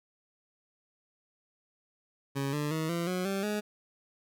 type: tone with pitch steps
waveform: 20% pulse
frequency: 138.2 / 148.12 / 158.75 / 170.14 / 182.36 / 195.44 / 209.5 Hz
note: C#3 / D3 / D#3 / F3 / F#3 / G3 / G#3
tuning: -5 / +15 / +35 / -45 / -25 / -5 / +15 cents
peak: -25 dBFS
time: 2.35-3.61 s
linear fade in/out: 20 ms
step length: 180 ms
effects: none